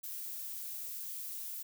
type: noise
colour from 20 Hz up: violet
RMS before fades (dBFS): -42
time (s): 0.03-1.63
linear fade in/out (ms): 10
effects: none